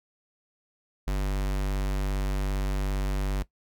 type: tone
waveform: square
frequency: 48.73 Hz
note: G1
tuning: 10 cents flat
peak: -26 dBFS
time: 1.07-3.43 s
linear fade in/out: 10 ms
effects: noise-tail reverb RT60 0.1 s tail -17 dB re dry